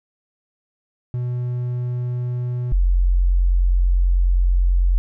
triangle / sine tone pair in turn, 123.1 / 44.64 Hz, B2 / F1, -5 / +39 cents, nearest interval octave + tritone, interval 1756 cents, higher first, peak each -19 / -13 dBFS, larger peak second, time 1.14-2.72 / 2.72-4.98 s, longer second, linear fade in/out 0 ms, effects none

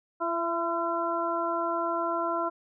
harmonic tone with a mistuned harmonic, 339 Hz, E4, 49 cents sharp, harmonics 1 / 2 / 3 / 4, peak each -33 / -31 / -31 / -32 dBFS, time 0.2-2.5 s, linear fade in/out 20 ms, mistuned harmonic 2, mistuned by -20 cents, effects none

